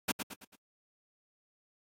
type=noise with echo; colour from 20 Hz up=pink; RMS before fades=-28 dBFS; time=0.08-0.12 s; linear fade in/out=10 ms; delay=110 ms; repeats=4; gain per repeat=-7 dB; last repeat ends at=0.56 s; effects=high-pass 150 Hz 12 dB/octave + AAC 48 kbps